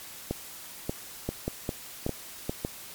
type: two click trains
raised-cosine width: 2 ms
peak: -15 / -15 dBFS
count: 5 / 4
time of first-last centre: 0.31-2.649 / 1.29-2.495 s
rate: 1.71 / 2.49 Hz
effects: white hiss -44 dBFS RMS until 2.94 s + MP3 96 kbps